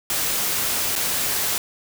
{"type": "noise with dropouts", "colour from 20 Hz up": "white", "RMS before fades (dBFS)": -23, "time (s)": [0.1, 1.58], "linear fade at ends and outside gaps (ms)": 1, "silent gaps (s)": [0.954, 0.961], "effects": []}